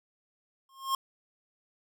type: tone with exponential growth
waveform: square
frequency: 1073 Hz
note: C6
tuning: 43 cents sharp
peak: -24 dBFS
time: 0.69-0.95 s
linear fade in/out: 2 ms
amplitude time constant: 56 ms
effects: none